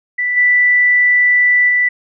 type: tone with level steps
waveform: sine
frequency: 1975 Hz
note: B6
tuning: in tune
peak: -14 / -8 / -10 dBFS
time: 0.18-1.89 s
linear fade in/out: 10 ms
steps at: 0.36 / 1.68 s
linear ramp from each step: 20 ms
effects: none